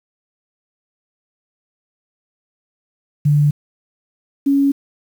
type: tone pair in turn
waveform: sine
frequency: 146.83 / 278.5 Hz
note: D3 / C#4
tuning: 0 / +8 cents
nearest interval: major seventh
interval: 1108 cents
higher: second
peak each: -10 / -11 dBFS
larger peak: first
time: 3.25-3.51 / 4.46-4.72 s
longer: neither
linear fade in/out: 10 ms
effects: 7-bit